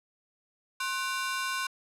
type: ring-modulated tone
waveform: sawtooth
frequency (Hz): 1281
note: E6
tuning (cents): -50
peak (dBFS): -23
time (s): 0.8-1.67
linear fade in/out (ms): 5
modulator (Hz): 217
effects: low-pass 11000 Hz 12 dB/octave